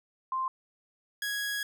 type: tone pair in turn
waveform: sine / sawtooth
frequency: 1046.5 / 1661.2 Hz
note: C6 / G#6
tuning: 0 / 0 cents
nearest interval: minor sixth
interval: 800 cents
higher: second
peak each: -28 / -27 dBFS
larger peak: second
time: 0.32-0.48 / 1.22-1.63 s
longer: second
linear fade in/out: 2 ms
effects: none